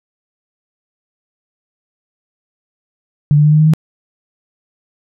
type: tone with pitch steps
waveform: sine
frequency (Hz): 146.83 / 148.88 / 150.96 / 153.07 / 155.2 / 157.37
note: D3 / D3 / D3 / D#3 / D#3 / D#3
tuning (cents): 0 / +24 / +48 / -28 / -4 / +20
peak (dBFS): -6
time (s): 3.31-3.736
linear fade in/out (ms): 0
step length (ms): 71
effects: none